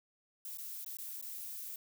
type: noise with dropouts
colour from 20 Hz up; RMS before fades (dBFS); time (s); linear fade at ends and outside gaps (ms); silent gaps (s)
violet; -44; 0.45-1.76; 1; 0.573-0.584 / 0.846-0.862 / 0.97-0.986 / 1.213-1.225
effects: none